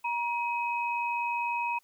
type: tone pair together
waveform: sine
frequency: 950 / 2536 Hz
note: A#5 / D#7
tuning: +33 / +32 cents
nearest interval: octave + perfect fourth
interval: 1699 cents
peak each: -29 / -33 dBFS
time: 0.04-1.79 s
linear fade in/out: 10 ms
effects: white hiss -68 dBFS RMS until 1.83 s